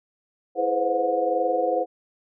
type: tone cluster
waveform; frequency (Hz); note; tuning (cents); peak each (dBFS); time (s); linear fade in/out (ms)
sine; 331.8 / 426.7 / 503 / 525 / 723; E4 / G#4 / B4 / C5 / F#5; +11 / +47 / +32 / +6 / -40; -30 / -31 / -25 / -26 / -25; 0.55-1.86; 50
effects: none